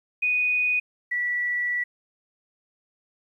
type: tone pair in turn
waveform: sine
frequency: 2482 / 1952.5 Hz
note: D#7 / B6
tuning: -5 / -20 cents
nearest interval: major third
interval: 415 cents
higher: first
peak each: -20 / -23 dBFS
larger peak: first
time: 0.22-0.8 / 1.11-1.84 s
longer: second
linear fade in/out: 10 ms
effects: 10-bit